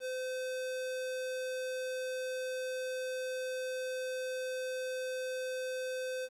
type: tone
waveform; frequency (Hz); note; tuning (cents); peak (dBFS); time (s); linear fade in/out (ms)
square; 513; C5; -34; -36; 0-6.29; 50
effects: low-pass 11000 Hz 12 dB/octave + 11-bit